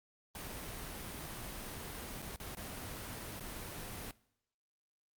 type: noise with dropouts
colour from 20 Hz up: pink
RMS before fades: -44 dBFS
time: 0.35-4.11 s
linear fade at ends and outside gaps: 1 ms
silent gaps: 2.22-2.224 / 2.361-2.4 / 2.55-2.57 / 3.397-3.407 s
effects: noise-tail reverb RT60 0.7 s tail -21 dB re dry + Opus 32 kbps